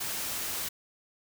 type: noise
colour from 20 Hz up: white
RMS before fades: -34 dBFS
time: 0-0.69 s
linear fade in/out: 10 ms
effects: none